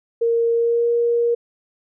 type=tone with pitch glide; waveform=sine; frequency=464.2 to 471.5 Hz; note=A#4 to A#4; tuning=-7 to +20 cents; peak=-15 dBFS; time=0.21-1.35 s; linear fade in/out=10 ms; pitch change=+27 cents; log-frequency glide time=0.52-0.88 s; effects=none